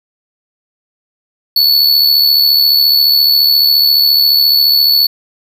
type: tone with amplitude modulation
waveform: square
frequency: 4435 Hz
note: C#8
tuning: in tune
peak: -5 dBFS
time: 1.56-5.07 s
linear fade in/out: 5 ms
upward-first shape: sine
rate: 74.4 Hz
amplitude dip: 50%
effects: none